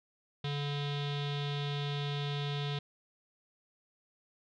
square tone with low-pass filter, 143.9 Hz, D3, 35 cents flat, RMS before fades -35 dBFS, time 0.44-2.79 s, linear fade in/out 5 ms, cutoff 3600 Hz, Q 5.9, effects none

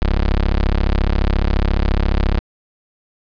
25% pulse tone, 34.39 Hz, C#1, 13 cents flat, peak -10 dBFS, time 0.02-2.39 s, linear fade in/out 0 ms, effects resampled to 11025 Hz + 8-bit

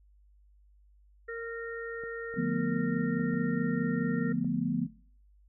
harmonic tone, 461.6 Hz, A#4, 17 cents flat, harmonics 1 / 3 / 4, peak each -37 / -43 / -41 dBFS, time 1.28-4.33 s, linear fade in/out 10 ms
clicks, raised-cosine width 2 ms, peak -35 dBFS, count 5, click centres 2.037 / 2.341 / 3.196 / 3.34 / 4.446 s
sine chord, B half-diminished seventh, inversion first, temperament just, 148.16 / 177.8 / 222.2 / 246.9 Hz, D3 / F3 / A3 / B3, +16 / +31 / +17 / 0 cents, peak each -36 / -32 / -34 / -31 dBFS, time 2.36-4.87 s, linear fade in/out 20 ms
effects noise-tail reverb RT60 0.5 s tail -20 dB re dry + added 50 Hz sine -58 dBFS peak until 5.48 s

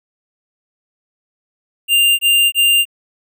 square tone bursts, 2794 Hz, F7, in tune, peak -10 dBFS, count 3, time 1.88-2.854 s, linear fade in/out 50 ms, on 310 ms, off 22 ms, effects none

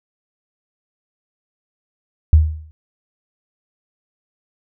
sine tone with exponential decay, 77.78 Hz, D#2, in tune, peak -3 dBFS, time 2.33-2.71 s, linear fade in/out 0 ms, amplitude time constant 81 ms, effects none

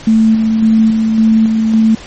sine tone with tremolo, 221.5 Hz, A3, 12 cents sharp, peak -5 dBFS, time 0.07-1.95 s, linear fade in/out 5 ms, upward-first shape square, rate 1.8 Hz, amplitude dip 35%, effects pink hiss -32 dBFS RMS until 2.06 s + MP3 32 kbps

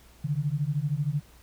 sine beating tone pair, 140 / 153 Hz, C#3 / D#3, +18 / -29 cents, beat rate 13 Hz, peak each -28 dBFS, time 0.24-1.21 s, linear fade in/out 10 ms, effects added 60 Hz sine -54 dBFS peak until 1.42 s + pink hiss -57 dBFS RMS until 1.42 s

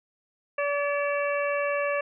harmonic tone with a mistuned harmonic, 574 Hz, D5, 40 cents flat, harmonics 1 / 2 / 3 / 4 / 5, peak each -26 / -32 / -33 / -35 / -36 dBFS, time 0.58-2.01 s, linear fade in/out 5 ms, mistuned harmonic 5, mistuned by -99 cents, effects none

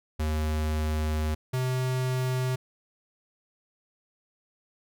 square tone pair in turn, 77.2 / 128.47 Hz, D#2 / C3, -13 / -31 cents, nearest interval major sixth, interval 882 cents, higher second, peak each -26 dBFS, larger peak neither, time 0.19-1.35 / 1.53-2.56 s, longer first, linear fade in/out 10 ms, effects none

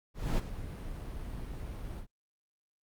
brown noise with ADSR envelope, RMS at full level -27 dBFS, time 0.14-2.07 s, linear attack 240 ms, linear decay 23 ms, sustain -13 dB, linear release 78 ms, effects Opus 48 kbps

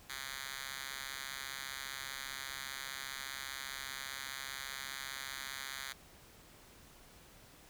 5% pulse tone with high-pass filter, 135 Hz, C#3, 45 cents flat, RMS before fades -44 dBFS, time 0.09-5.93 s, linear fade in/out 10 ms, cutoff 2200 Hz, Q 1.4, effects pink hiss -59 dBFS RMS until 7.69 s

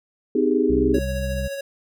sine chord, Ab major seventh, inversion first, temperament equal with one note detuned, 256.2 / 311.1 / 392 / 415.3 Hz, C4 / Eb4 / G4 / Ab4, -36 / 0 / 0 / 0 cents, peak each -22 dBFS, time 0.35-0.99 s, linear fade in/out 5 ms
harmonic tone, 64.9 Hz, C2, 13 cents flat, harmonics 1 / 2 / 3, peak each -25 / -31 / -32 dBFS, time 0.69-1.48 s, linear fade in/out 10 ms
square tone with tremolo, 554.4 Hz, C#5, in tune, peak -27 dBFS, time 0.94-1.61 s, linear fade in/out 5 ms, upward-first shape sine, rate 14 Hz, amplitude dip 35%
effects none

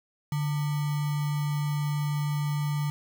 sine tone with sample-and-hold, 146.83 Hz, D3, in tune, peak -25 dBFS, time 0.32-2.9 s, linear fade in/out 2 ms, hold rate 1050 Hz, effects none

